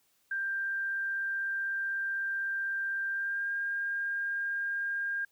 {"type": "tone with pitch glide", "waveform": "sine", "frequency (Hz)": [1584, 1608.9], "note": ["G6", "G6"], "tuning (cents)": [18, 45], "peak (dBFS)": -30, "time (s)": [0.31, 5.25], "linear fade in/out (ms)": 5, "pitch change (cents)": 27, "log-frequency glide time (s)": [3.1, 3.51], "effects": ["white hiss -71 dBFS RMS until 5.31 s"]}